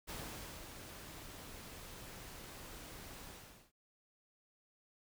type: noise with ADSR envelope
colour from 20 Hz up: pink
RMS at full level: -45 dBFS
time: 0.07-3.72 s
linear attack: 26 ms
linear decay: 540 ms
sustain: -6 dB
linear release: 450 ms
effects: none